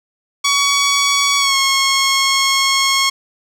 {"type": "tone with pitch glide", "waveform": "10% pulse", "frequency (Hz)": [1127, 1087.4], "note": ["C#6", "C#6"], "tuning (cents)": [28, -34], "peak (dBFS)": -4, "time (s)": [0.44, 3.1], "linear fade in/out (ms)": 10, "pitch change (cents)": -62, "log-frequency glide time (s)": [1.38, 1.56], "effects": ["low-pass 11000 Hz 12 dB/octave", "7-bit"]}